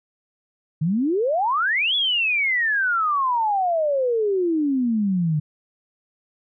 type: exponential two-way sweep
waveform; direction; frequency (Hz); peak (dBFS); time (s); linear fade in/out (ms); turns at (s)
sine; up then down; 146.9 to 3449 to 146.9; -18; 0.81-5.4; 10; 1.95
effects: none